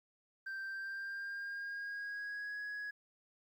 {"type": "tone with pitch glide", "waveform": "sine", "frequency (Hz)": [1568, 1670.9], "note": ["G6", "G#6"], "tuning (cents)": [0, 10], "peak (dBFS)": -37, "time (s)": [0.46, 2.91], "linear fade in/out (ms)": 10, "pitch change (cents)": 110, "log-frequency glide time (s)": [0.66, 2.59], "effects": ["tanh soft clip ceiling -39 dBFS", "12-bit"]}